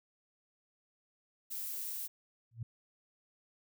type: noise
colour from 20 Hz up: violet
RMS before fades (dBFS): -40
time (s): 1.5-2.08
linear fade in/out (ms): 20
type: tone with exponential growth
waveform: sine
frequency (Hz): 115.9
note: A#2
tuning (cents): -10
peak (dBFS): -33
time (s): 2.51-2.63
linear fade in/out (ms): 5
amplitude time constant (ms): 26
effects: none